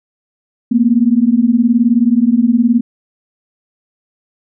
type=beating tone pair; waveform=sine; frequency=226.9 / 245.9 Hz; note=A#3 / B3; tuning=-47 / -7 cents; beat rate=19 Hz; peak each=-11 dBFS; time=0.71-2.81 s; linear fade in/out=10 ms; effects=none